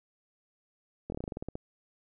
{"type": "slowing click train", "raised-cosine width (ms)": 2, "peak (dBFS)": -23, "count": 12, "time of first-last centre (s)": [1.1, 1.554], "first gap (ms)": 22, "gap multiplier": 1.12, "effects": []}